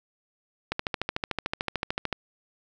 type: click train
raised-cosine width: 0.3 ms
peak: -11 dBFS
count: 20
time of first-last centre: 0.72-2.127 s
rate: 13.5 Hz
effects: none